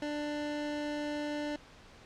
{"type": "tone", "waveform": "25% pulse", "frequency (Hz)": 295.7, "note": "D4", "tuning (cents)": 12, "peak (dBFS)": -30, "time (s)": [0.02, 1.56], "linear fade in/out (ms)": 2, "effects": ["pink hiss -55 dBFS RMS until 2.05 s", "low-pass 5000 Hz 12 dB/octave"]}